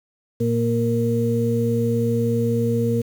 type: harmonic tone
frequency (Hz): 116.54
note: A#2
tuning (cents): 0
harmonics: 1 / 2 / 4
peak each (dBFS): -22 / -22 / -22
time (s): 0.4-3.02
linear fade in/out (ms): 10
effects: 7-bit